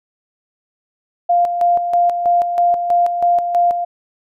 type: tone with tremolo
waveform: sine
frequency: 698.5 Hz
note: F5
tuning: in tune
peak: -10 dBFS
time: 1.29-3.85 s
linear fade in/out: 10 ms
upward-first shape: square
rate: 3.1 Hz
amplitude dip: 55%
effects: none